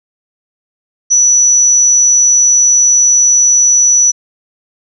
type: tone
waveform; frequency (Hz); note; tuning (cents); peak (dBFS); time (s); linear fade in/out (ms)
sine; 5920; F#8; 0; -5; 1.1-4.12; 20
effects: none